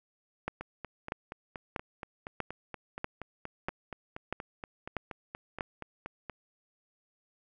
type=two click trains; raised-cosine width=0.5 ms; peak=-24 / -17 dBFS; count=25 / 9; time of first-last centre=0.61-6.297 / 0.48-5.608 s; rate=4.22 / 1.56 Hz; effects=none